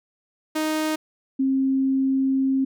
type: tone pair in turn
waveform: sawtooth / sine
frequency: 311.1 / 267.2 Hz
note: D#4 / C4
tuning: 0 / +36 cents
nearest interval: minor third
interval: 264 cents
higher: first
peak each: -18 dBFS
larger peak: neither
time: 0.55-0.96 / 1.39-2.65 s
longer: second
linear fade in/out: 10 ms
effects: none